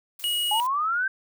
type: noise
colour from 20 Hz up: blue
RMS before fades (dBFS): -41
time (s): 0.19-0.67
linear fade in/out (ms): 5
type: tone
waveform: square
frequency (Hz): 2900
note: F#7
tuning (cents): -35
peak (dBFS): -24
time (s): 0.24-0.6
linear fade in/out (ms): 0
type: linear sweep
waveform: sine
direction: up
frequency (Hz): 819 to 1581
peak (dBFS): -22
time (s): 0.51-1.08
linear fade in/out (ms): 5
effects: none